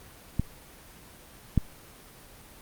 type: clicks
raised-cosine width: 5 ms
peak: -12 / -8 dBFS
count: 2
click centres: 0.396 / 1.577 s
effects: pink hiss -50 dBFS RMS until 2.61 s + Opus 24 kbps